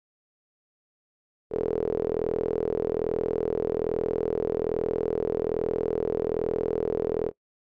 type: tone with band-pass filter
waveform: sawtooth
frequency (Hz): 41.2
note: E1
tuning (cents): 0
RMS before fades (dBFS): -27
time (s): 1.5-7.32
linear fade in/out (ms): 50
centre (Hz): 440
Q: 8.2
effects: noise-tail reverb RT60 0.1 s tail -22 dB re dry